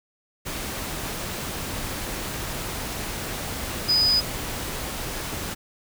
sine tone in noise, 4978 Hz, D#8, in tune, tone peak -17 dBFS, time 3.88-4.21 s, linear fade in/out 20 ms, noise pink, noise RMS -31 dBFS, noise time 0.45-5.55 s, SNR +11 dB, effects none

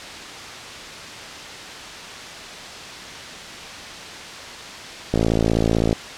click train, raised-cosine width 2 ms, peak -5 dBFS, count 45, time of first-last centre 5.14-5.929 s, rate 55.8 Hz, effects white hiss -34 dBFS RMS until 6.17 s + low-pass 5000 Hz 12 dB/octave

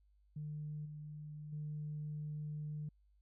sine tone with level steps, 150.5 Hz, D3, 43 cents sharp, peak -40 / -45 / -39 dBFS, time 0.36-2.89 s, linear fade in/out 5 ms, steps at 0.85 / 1.52 s, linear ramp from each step 10 ms, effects tanh soft clip ceiling -35 dBFS + added 50 Hz sine -67 dBFS peak until 3.21 s

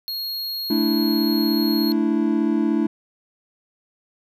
square tone, 4290 Hz, C8, 42 cents sharp, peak -26 dBFS, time 0.08-1.92 s, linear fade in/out 0 ms
triangle chord, A suspended fourth, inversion none, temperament just, 220 / 293.3 / 330 Hz, A3 / D4 / E4, 0 / -2 / +2 cents, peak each -20 dBFS, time 0.7-2.87 s, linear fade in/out 5 ms
effects none

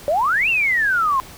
sine exponential two-way sweep, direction up then down, 554.4 to 2803 to 1027 Hz, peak -15 dBFS, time 0.08-1.2 s, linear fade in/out 0 ms, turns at 0.49 s, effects pink hiss -40 dBFS RMS until 1.37 s

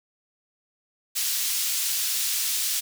pink high-pass noise, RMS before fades -26 dBFS, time 1.15-2.81 s, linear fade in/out 20 ms, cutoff 4200 Hz, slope 12 dB/octave, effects none

